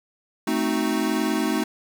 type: chord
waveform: square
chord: A diminished seventh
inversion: none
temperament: equal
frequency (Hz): 220 / 261.6 / 311.1 / 370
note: A3 / C4 / Eb4 / Gb4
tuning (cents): 0 / 0 / 0 / 0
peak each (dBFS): -27 / -28 / -26 / -30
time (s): 0.47-1.64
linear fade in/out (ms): 5
effects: 8-bit